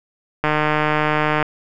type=click train; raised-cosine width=0.5 ms; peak=-3 dBFS; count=151; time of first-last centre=0.44-1.427 s; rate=152 Hz; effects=none